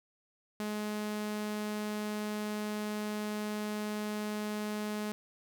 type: tone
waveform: sawtooth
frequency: 210.9 Hz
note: G#3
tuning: 27 cents sharp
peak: -30 dBFS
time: 0.6-5.12 s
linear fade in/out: 0 ms
effects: none